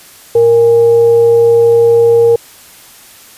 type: tone with frequency modulation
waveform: sine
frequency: 466.2 Hz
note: A#4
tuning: in tune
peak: -4 dBFS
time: 0.35-2.36 s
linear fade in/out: 5 ms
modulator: 354 Hz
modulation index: 0.2
effects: white hiss -38 dBFS RMS until 3.37 s + resampled to 32000 Hz